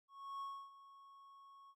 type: tone with ADSR envelope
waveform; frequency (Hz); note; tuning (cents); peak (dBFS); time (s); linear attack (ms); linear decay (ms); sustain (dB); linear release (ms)
triangle; 1102; C#6; -11; -40; 0.08-1.75; 330; 290; -16; 53
effects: none